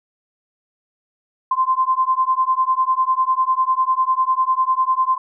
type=beating tone pair; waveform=sine; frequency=1036 / 1046 Hz; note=C6 / C6; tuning=-17 / -1 cents; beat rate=10 Hz; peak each=-18 dBFS; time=1.51-5.18 s; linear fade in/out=5 ms; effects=none